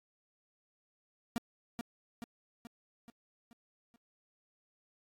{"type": "tone with echo", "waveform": "45% pulse", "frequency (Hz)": 234, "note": "A#3", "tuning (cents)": 7, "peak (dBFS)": -31, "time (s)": [1.36, 1.38], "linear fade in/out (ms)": 0, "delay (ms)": 430, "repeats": 6, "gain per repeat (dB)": -5, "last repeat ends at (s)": 3.96, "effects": ["AAC 64 kbps"]}